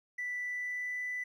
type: tone with pitch glide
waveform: triangle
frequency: 1975.5 to 1989.2 Hz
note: B6 to B6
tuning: 0 to +12 cents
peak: -31 dBFS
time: 0.18-1.24 s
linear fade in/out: 10 ms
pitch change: +12 cents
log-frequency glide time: 0.4-1.01 s
effects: tanh soft clip ceiling -31 dBFS

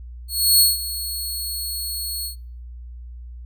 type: tone with ADSR envelope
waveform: 15% pulse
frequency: 4343 Hz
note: C#8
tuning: 36 cents flat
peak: -4 dBFS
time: 0.28-2.36 s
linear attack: 320 ms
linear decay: 170 ms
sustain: -15 dB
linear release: 110 ms
effects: noise-tail reverb RT60 0.5 s tail -25 dB re dry + added 60 Hz sine -34 dBFS peak until 3.45 s

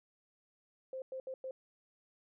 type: tone bursts at uneven times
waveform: sine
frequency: 523.3 Hz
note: C5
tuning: in tune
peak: -39 dBFS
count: 4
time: 0.93-1.02 / 1.12-1.2 / 1.27-1.34 / 1.44-1.51 s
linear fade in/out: 2 ms
effects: none

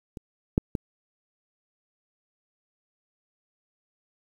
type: clicks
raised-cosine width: 3 ms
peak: -24 / -7 / -14 dBFS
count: 3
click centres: 0.172 / 0.579 / 0.752 s
effects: 8-bit

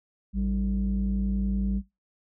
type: tone pair together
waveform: sine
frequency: 54.78 / 195.2 Hz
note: A1 / G3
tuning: -7 / -7 cents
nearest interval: octave + minor seventh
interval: 2200 cents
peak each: -25 / -26 dBFS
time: 0.33-1.82 s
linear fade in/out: 50 ms
effects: noise-tail reverb RT60 0.2 s tail -17 dB re dry + tanh soft clip ceiling -19 dBFS

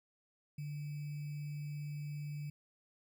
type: tone with sample-and-hold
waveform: sine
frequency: 147.1 Hz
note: D3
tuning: 3 cents sharp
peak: -39 dBFS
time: 0.58-2.5 s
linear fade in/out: 5 ms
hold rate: 2450 Hz
effects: none

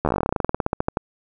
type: slowing click train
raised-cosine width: 1 ms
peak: -6 dBFS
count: 25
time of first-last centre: 0.05-0.971 s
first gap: 12 ms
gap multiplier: 1.09
effects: none

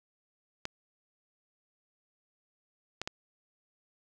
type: clicks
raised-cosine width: 0.2 ms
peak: -17 dBFS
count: 3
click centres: 0.654 / 3.016 / 3.075 s
effects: none

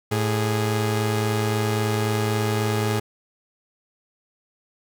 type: tone pair together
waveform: sawtooth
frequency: 109.41 / 413.9 Hz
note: A2 / G#4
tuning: -9 / -6 cents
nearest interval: octave + major seventh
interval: 2303 cents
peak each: -18 / -22 dBFS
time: 0.11-3 s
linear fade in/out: 10 ms
effects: none

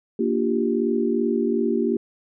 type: chord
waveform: sine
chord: G minor seventh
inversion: first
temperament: equal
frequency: 233.1 / 293.7 / 349.2 / 392 Hz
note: Bb3 / D4 / F4 / G4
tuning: 0 / 0 / 0 / 0 cents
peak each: -23 / -28 / -25 / -24 dBFS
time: 0.19-1.97 s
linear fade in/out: 5 ms
effects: none

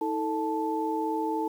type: tone cluster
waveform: sine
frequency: 319.3 / 442.8 / 876 Hz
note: D#4 / A4 / A5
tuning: +45 / +11 / -8 cents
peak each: -30 / -32 / -30 dBFS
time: 0.01-1.48 s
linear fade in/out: 5 ms
effects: 9-bit

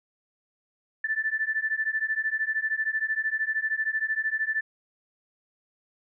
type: beating tone pair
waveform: sine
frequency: 1754 / 1767 Hz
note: A6 / A6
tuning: -6 / +7 cents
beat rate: 13 Hz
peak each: -28 dBFS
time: 1.04-4.61 s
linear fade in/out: 5 ms
effects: none

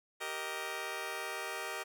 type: chord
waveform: 10% pulse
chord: Eb major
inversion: first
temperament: just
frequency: 388.9 / 466.7 / 622.3 Hz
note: G4 / Bb4 / Eb5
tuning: -14 / +2 / 0 cents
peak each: -34 dBFS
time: 0.2-1.84 s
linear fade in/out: 20 ms
effects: none

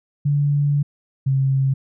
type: tone pair in turn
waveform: sine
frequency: 144.2 / 134.84 Hz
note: D3 / C#3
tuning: -31 / -48 cents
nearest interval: minor second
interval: 117 cents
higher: first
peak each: -15 dBFS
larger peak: neither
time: 0.25-0.83 / 1.26-1.74 s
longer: first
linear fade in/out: 10 ms
effects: none

